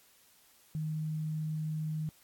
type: tone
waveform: sine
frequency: 155.56 Hz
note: D#3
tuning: in tune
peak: -32 dBFS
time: 0.75-2.09 s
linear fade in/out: 0 ms
effects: white hiss -63 dBFS RMS until 2.23 s + AAC 64 kbps